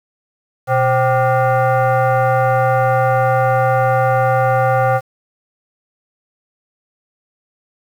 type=tone with frequency modulation; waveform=sine; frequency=123 Hz; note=B2; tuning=7 cents flat; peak=-11 dBFS; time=0.67-5.01 s; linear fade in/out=50 ms; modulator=651 Hz; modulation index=1.6; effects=7-bit